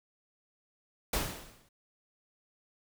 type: noise with exponential decay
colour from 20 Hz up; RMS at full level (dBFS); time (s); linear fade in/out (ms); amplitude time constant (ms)
pink; -28; 1.13-1.69; 5; 120
effects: none